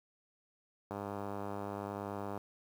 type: click train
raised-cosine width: 1 ms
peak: -26 dBFS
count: 149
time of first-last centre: 0.91-2.375 s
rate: 101 Hz
effects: high-pass 60 Hz 12 dB/octave + 9-bit